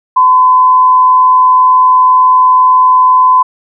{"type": "tone with frequency modulation", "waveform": "sine", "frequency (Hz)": 1016, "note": "B5", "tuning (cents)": 49, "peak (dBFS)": -3, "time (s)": [0.16, 3.43], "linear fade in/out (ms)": 10, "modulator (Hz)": 102, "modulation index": 0.26, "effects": []}